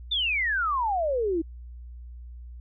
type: exponential sweep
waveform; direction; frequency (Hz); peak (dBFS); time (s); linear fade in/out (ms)
sine; down; 3651 to 312.7; -23; 0.11-1.42; 10
effects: added 60 Hz sine -39 dBFS peak until 2.6 s